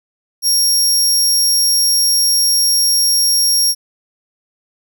25% pulse tone, 5580 Hz, F8, 2 cents flat, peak -6 dBFS, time 0.42-3.75 s, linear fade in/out 50 ms, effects none

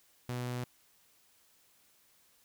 sawtooth tone, 123.47 Hz, B2, in tune, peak -31 dBFS, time 0.29-0.64 s, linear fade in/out 0 ms, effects white hiss -67 dBFS RMS until 2.44 s

